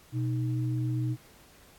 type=tone pair together; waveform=sine; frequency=123.47 / 311.1 Hz; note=B2 / D#4; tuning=0 / 0 cents; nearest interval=octave + major third; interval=1600 cents; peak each=-27 / -35 dBFS; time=0.12-1.17 s; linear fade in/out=50 ms; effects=pink hiss -57 dBFS RMS until 1.78 s + AAC 64 kbps